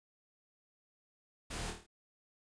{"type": "noise with echo", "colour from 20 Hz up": "pink", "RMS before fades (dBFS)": -42, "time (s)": [1.5, 1.71], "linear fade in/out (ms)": 10, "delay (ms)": 26, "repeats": 6, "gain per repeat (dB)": -4, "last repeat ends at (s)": 1.866, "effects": ["resampled to 22050 Hz"]}